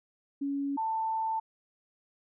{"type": "tone pair in turn", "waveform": "sine", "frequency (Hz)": [280, 888.9], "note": ["C#4", "A5"], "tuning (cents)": [18, 17], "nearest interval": "octave + minor sixth", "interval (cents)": 1999, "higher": "second", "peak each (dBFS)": [-29, -28], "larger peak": "second", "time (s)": [[0.41, 0.77], [0.77, 1.4]], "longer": "second", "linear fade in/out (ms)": 10, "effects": []}